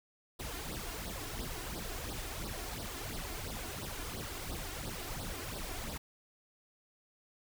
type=noise with flanger; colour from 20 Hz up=pink; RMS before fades=-41 dBFS; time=0.39-5.98 s; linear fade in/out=10 ms; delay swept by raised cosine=0.21 to 2.91 ms; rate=2.9 Hz; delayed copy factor=+0.75; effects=none